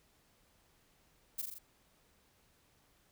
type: noise with echo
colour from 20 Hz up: violet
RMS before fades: -37 dBFS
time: 1.38-1.42 s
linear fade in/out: 10 ms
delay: 42 ms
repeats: 4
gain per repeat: -3 dB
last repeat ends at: 1.588 s
effects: pink hiss -70 dBFS RMS until 3.11 s